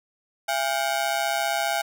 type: ring-modulated tone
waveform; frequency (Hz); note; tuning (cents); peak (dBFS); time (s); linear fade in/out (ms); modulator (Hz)
sawtooth; 744; F#5; +9; -16; 0.48-1.82; 10; 67.5
effects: none